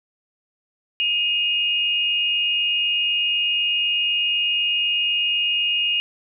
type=tone pair together; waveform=sine; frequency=2508 / 2848 Hz; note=D#7 / F7; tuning=+13 / +33 cents; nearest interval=major second; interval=220 cents; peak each=-25 / -19 dBFS; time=1-6 s; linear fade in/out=0 ms; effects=none